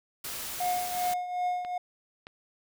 white noise, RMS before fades -37 dBFS, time 0.24-1.14 s, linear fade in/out 5 ms
triangle tone with tremolo, 720 Hz, F#5, 47 cents flat, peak -23 dBFS, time 0.6-1.78 s, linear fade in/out 5 ms, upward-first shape triangle, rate 2.6 Hz, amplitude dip 70%
clicks, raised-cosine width 0.3 ms, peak -27 dBFS, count 2, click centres 1.649 / 2.269 s
effects none

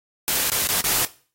white noise with dropouts, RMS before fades -21 dBFS, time 0.28-1.05 s, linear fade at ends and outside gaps 0 ms, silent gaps 0.5-0.518 / 0.672-0.69 / 0.808-0.842 s, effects noise-tail reverb RT60 0.4 s tail -18 dB re dry + AAC 48 kbps

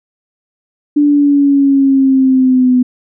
sine linear sweep, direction down, 293.7 to 249.3 Hz, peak -6 dBFS, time 0.96-2.83 s, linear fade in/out 10 ms, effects none

